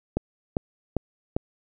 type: click train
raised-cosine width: 2 ms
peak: -10 dBFS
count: 4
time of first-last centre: 0.17-1.365 s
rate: 2.51 Hz
effects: none